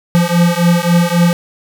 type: beating tone pair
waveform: square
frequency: 171 / 174.7 Hz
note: F3 / F3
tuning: -36 / +1 cents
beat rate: 3.7 Hz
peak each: -13 dBFS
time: 0.15-1.33 s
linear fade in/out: 0 ms
effects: 8-bit